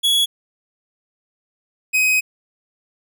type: tone pair in turn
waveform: 45% pulse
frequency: 3364 / 2520 Hz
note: G#7 / D#7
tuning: +22 / +21 cents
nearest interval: perfect fourth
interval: 501 cents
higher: first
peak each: -14 dBFS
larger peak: neither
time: 0.03-0.26 / 1.93-2.21 s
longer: second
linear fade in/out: 20 ms
effects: none